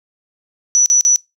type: tone bursts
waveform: sine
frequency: 5920 Hz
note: F#8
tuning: in tune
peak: -8 dBFS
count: 3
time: 0.75-1.16 s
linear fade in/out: 0 ms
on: 110 ms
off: 40 ms
effects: noise-tail reverb RT60 0.2 s tail -22 dB re dry